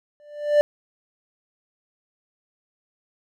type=tone with exponential growth; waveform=triangle; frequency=590 Hz; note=D5; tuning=8 cents sharp; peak=-8 dBFS; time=0.2-0.61 s; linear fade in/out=0 ms; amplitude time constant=87 ms; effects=none